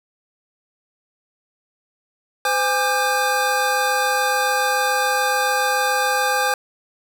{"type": "tone cluster", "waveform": "square", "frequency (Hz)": [512, 819, 1193, 1583], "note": ["C5", "G#5", "D6", "G6"], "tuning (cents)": [-38, -24, 27, 17], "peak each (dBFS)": [-25, -22, -26, -23], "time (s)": [2.45, 6.54], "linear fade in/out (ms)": 2, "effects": []}